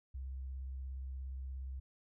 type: tone with vibrato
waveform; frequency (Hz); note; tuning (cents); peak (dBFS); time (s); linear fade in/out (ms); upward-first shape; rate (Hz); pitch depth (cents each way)
sine; 65.8; C2; +10; -40; 0.14-1.8; 10; sine; 17; 32
effects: none